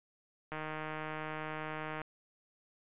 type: click train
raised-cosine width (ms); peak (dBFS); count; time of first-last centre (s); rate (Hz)
0.5; -25; 233; 0.52-2.017; 155
effects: resampled to 8000 Hz